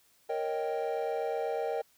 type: chord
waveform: triangle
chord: Eb dominant seventh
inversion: second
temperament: equal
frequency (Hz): 466.2 / 554.4 / 622.3 / 784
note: Bb4 / Db5 / Eb5 / G5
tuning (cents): 0 / 0 / 0 / 0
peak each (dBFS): -31 / -36 / -34 / -34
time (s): 0.29-1.82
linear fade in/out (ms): 10
effects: tanh soft clip ceiling -19 dBFS + white hiss -66 dBFS RMS until 1.97 s